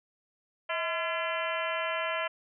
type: harmonic tone with a mistuned harmonic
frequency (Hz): 340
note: F4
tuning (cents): -46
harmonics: 2 / 3 / 4 / 5 / 6 / 7 / 8 / 9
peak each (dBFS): -34 / -36 / -37 / -38 / -39 / -39 / -40 / -41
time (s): 0.69-2.28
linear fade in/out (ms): 10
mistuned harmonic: 2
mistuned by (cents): -95
effects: none